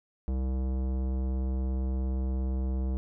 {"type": "tone with tanh clipping", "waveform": "sine", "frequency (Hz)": 64.9, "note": "C2", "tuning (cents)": -13, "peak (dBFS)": -29, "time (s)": [0.28, 2.97], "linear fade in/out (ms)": 0, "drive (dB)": 17, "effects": []}